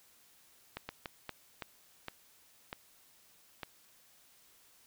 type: slowing click train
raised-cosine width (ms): 0.3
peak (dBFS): -23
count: 8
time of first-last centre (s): 0.77-3.632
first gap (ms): 120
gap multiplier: 1.4
effects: white hiss -64 dBFS RMS until 4.86 s